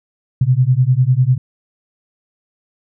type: beating tone pair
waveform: sine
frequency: 122.9 / 132.9 Hz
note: B2 / C3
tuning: -8 / +27 cents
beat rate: 10 Hz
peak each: -13 dBFS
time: 0.41-1.38 s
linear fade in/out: 5 ms
effects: none